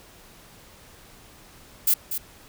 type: noise with echo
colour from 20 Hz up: violet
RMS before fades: -19 dBFS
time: 1.87-1.94 s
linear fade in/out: 5 ms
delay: 240 ms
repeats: 1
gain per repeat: -9 dB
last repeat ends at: 2.18 s
effects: pink hiss -50 dBFS RMS until 2.48 s